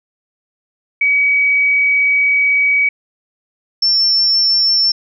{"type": "tone pair in turn", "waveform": "sine", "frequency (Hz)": [2269, 5397], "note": ["C#7", "E8"], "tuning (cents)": [40, 40], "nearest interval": "octave + minor third", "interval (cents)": 1500, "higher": "second", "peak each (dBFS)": -10, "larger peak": "neither", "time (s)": [[1.01, 2.89], [3.82, 4.92]], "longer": "first", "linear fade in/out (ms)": 5, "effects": []}